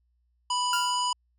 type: harmonic tone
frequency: 987.8 Hz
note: B5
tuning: in tune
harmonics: 1 / 3 / 5 / 7 / 9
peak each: -26 / -32 / -34 / -36 / -42 dBFS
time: 0.5-1.13 s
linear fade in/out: 5 ms
type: tone with exponential decay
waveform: 30% pulse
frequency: 1400 Hz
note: F6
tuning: 4 cents sharp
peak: -22 dBFS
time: 0.73-1.11 s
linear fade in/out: 2 ms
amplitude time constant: 81 ms
effects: added 60 Hz sine -67 dBFS peak until 1.38 s